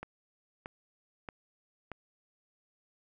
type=click train; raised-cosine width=0.5 ms; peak=-25 dBFS; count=4; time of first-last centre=0.03-1.917 s; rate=1.59 Hz; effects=none